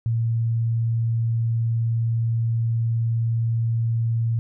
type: tone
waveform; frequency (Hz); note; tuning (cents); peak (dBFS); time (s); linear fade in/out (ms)
sine; 114.9; A#2; -25; -19; 0.06-4.39; 0
effects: none